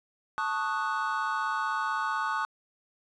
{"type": "chord", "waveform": "triangle", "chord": "D# half-diminished seventh", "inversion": "second", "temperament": "equal", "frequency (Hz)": [880, 1108.7, 1244.5, 1480], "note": ["A5", "C#6", "D#6", "F#6"], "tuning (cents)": [0, 0, 0, 0], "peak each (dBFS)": -31, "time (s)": [0.38, 2.45], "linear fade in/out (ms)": 0, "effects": ["tanh soft clip ceiling -16 dBFS", "resampled to 22050 Hz"]}